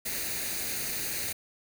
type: noise with comb filter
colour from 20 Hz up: white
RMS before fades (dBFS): -33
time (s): 0.05-1.33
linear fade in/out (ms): 10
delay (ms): 0.46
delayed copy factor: +0.6
effects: none